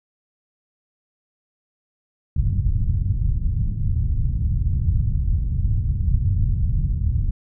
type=low-pass noise; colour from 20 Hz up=white; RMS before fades=-20 dBFS; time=2.36-7.31 s; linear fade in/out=5 ms; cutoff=110 Hz; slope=24 dB/octave; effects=none